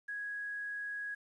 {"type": "tone with quantisation", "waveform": "sine", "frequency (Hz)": 1661.2, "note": "G#6", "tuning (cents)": 0, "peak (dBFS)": -37, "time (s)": [0.08, 1.15], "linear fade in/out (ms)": 10, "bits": 11, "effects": ["resampled to 24000 Hz"]}